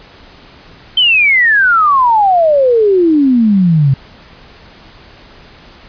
sine exponential sweep, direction down, 3136 to 130.81 Hz, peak -6 dBFS, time 0.97-3.94 s, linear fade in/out 5 ms, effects pink hiss -39 dBFS RMS until 5.88 s + resampled to 11025 Hz

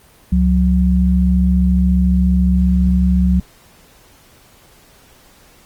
sine tone pair together, 68.51 / 182.9 Hz, C#2 / F#3, -20 / -20 cents, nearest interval octave + perfect fourth, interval 1700 cents, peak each -13 dBFS, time 0.32-3.4 s, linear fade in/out 5 ms, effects pink hiss -48 dBFS RMS until 5.65 s + Opus 24 kbps

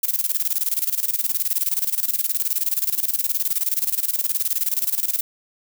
violet noise with tremolo, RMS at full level -20 dBFS, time 0.03-5.21 s, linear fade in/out 5 ms, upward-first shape square, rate 19 Hz, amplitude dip 80%, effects none

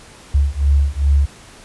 sine beating tone pair, 69.3 / 71.8 Hz, C#2 / D2, 0 / -39 cents, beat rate 2.5 Hz, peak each -15 dBFS, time 0.34-1.26 s, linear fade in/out 10 ms, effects pink hiss -42 dBFS RMS until 1.64 s + resampled to 24000 Hz

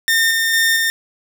sawtooth tone with tremolo, 1817 Hz, A#6, 45 cents flat, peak -9 dBFS, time 0.08-0.9 s, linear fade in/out 0 ms, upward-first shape square, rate 2.2 Hz, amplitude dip 25%, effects none

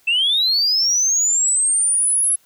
sine linear sweep, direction up, 2621 to 11000 Hz, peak -13 dBFS, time 0.07-2.36 s, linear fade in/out 10 ms, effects tanh soft clip ceiling -11 dBFS + white hiss -57 dBFS RMS until 2.45 s

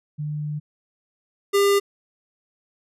sine / square tone pair in turn, 149.7 / 400.7 Hz, D3 / G4, +33 / +38 cents, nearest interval octave + perfect fourth, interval 1705 cents, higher second, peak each -25 / -16 dBFS, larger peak second, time 0.18-0.6 / 1.53-1.8 s, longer first, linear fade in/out 20 ms, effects resampled to 32000 Hz

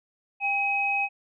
sine tone pair together, 798 / 2538 Hz, G5 / D#7, +31 / +34 cents, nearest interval octave + minor sixth, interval 2003 cents, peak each -28 / -24 dBFS, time 0.4-1.09 s, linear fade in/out 50 ms, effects none

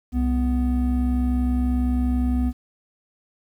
triangle tone pair together, 65.26 / 247.9 Hz, C2 / B3, -4 / +7 cents, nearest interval octave + major seventh, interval 2311 cents, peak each -19 / -20 dBFS, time 0.12-2.53 s, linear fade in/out 50 ms, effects 9-bit

